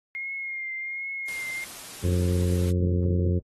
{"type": "tone with vibrato", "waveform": "sine", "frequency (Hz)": 2133, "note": "C7", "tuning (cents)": 33, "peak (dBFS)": -30, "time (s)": [0.15, 1.64], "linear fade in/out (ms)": 0, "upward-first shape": "triangle", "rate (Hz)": 1.3, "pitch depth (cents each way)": 40}
{"type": "noise", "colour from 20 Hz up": "white", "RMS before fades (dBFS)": -41, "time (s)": [1.28, 2.71], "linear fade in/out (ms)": 2}
{"type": "harmonic tone", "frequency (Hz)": 89.1, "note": "F2", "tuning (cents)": 35, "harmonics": [1, 2, 3, 4, 5, 6], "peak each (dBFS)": [-22, -28, -35, -32, -35, -39], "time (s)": [2.03, 3.4], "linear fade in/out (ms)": 20}
{"effects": ["AAC 32 kbps"]}